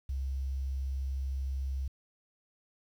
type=tone with quantisation; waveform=sine; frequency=66.8 Hz; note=C2; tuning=36 cents sharp; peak=-31 dBFS; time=0.09-1.88 s; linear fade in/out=5 ms; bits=10; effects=none